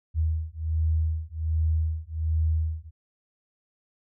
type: beating tone pair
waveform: sine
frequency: 79 / 80.3 Hz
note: D#2 / E2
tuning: +27 / -45 cents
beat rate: 1.3 Hz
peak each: -26 dBFS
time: 0.14-2.91 s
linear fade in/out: 50 ms
effects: none